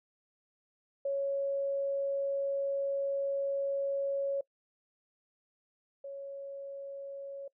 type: tone pair in turn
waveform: sine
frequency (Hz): 554.4 / 554.4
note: C#5 / C#5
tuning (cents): 0 / 0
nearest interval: unison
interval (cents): 0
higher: neither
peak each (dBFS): -29 / -39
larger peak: first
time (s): 1.05-4.41 / 6.04-7.48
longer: first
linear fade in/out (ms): 5
effects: noise-tail reverb RT60 0.1 s tail -22 dB re dry